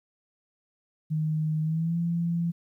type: tone with pitch glide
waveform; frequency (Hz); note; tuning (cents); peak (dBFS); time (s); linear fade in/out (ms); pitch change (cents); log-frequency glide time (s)
sine; 155.56 to 169.64; D#3 to E3; 0 to +50; -24; 1.1-2.52; 20; +150; 1.62-1.97
effects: 11-bit